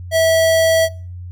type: tone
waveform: square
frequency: 651 Hz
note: E5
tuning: 22 cents flat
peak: -12 dBFS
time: 0.11-0.89 s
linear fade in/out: 50 ms
effects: noise-tail reverb RT60 0.4 s tail -22 dB re dry + added 89 Hz sine -28 dBFS peak until 1.31 s